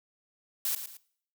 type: noise with echo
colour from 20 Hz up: blue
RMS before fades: -30 dBFS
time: 0.65-0.75 s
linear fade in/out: 2 ms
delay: 110 ms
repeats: 2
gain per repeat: -9 dB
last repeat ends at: 0.97 s
effects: noise-tail reverb RT60 0.6 s tail -20 dB re dry